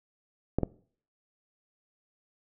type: clicks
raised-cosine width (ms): 2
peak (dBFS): -12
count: 2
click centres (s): 0.586 / 0.633
effects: noise-tail reverb RT60 0.5 s tail -21 dB re dry